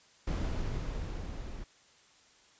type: noise with level ramp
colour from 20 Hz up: brown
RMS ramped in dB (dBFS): -31 to -42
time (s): 0.27-1.64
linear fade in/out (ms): 5
effects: white hiss -62 dBFS RMS until 2.59 s + resampled to 16000 Hz